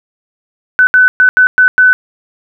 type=tone bursts at uneven times; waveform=sine; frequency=1505 Hz; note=F#6; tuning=29 cents sharp; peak=-3 dBFS; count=6; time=0.79-0.87 / 0.94-1.08 / 1.2-1.29 / 1.37-1.47 / 1.58-1.68 / 1.78-1.93 s; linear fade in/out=0 ms; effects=none